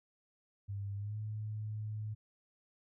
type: tone with pitch glide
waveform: sine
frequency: 100 to 107.18 Hz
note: G2 to A2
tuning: +35 to -45 cents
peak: -37 dBFS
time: 0.68-2.15 s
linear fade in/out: 20 ms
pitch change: +120 cents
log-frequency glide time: 0.96-1.17 s
effects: none